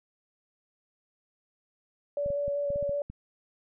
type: tone with vibrato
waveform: sine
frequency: 572 Hz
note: D5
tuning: 46 cents flat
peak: -27 dBFS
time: 2.17-3.02 s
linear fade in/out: 2 ms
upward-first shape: square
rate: 5.2 Hz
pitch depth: 10 cents each way
type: clicks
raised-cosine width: 5 ms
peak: -28 dBFS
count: 8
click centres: 2.261 / 2.304 / 2.48 / 2.704 / 2.759 / 2.827 / 2.894 / 3.1 s
effects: none